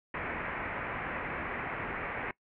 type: low-pass noise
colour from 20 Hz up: white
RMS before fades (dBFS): -37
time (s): 0.14-2.31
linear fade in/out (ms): 2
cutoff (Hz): 2300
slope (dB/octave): 48
effects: noise-tail reverb RT60 0.1 s tail -21 dB re dry